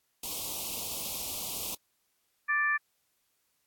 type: band-stop noise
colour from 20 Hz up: white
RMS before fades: -36 dBFS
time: 0.23-1.75 s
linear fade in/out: 5 ms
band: 1100 to 2500 Hz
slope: 48 dB/octave
type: harmonic tone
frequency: 588 Hz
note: D5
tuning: 2 cents sharp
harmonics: 2 / 3 / 4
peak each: -32 / -26 / -36 dBFS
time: 2.48-2.78 s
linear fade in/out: 20 ms
effects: white hiss -75 dBFS RMS until 3.66 s + AAC 64 kbps